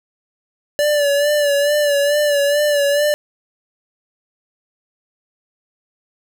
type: tone with vibrato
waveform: square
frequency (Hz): 580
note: D5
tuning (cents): -22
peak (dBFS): -14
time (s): 0.79-3.14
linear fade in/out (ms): 0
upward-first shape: sine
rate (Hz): 2.3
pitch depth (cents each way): 45
effects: none